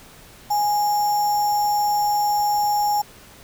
sine tone with sample-and-hold, 830.6 Hz, G#5, in tune, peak -17 dBFS, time 0.5-3.02 s, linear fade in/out 10 ms, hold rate 6300 Hz, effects pink hiss -46 dBFS RMS until 3.43 s

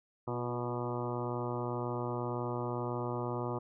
harmonic tone with a mistuned harmonic, 121.9 Hz, B2, 22 cents flat, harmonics 1 / 2 / 3 / 4 / 5 / 6 / 7 / 8 / 9 / 10, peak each -38 / -42 / -39 / -42 / -44 / -46 / -45 / -44 / -47 / -46 dBFS, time 0.27-3.59 s, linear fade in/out 10 ms, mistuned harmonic 3, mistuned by -27 cents, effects none

